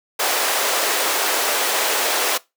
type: high-pass noise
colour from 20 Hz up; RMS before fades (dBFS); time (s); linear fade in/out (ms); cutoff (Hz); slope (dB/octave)
pink; -20; 0.19-2.38; 10; 430; 24
effects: noise-tail reverb RT60 0.2 s tail -20 dB re dry